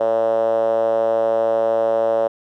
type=tone with band-pass filter; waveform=5% pulse; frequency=112.9 Hz; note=A2; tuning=45 cents sharp; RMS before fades=-18 dBFS; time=0-2.28 s; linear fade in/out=10 ms; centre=570 Hz; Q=6.7; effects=none